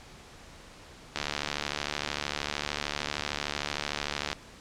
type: click train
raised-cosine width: 0.2 ms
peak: -12 dBFS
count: 233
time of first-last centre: 1.16-4.329 s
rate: 73.2 Hz
effects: pink hiss -50 dBFS RMS until 4.6 s + low-pass 7000 Hz 12 dB/octave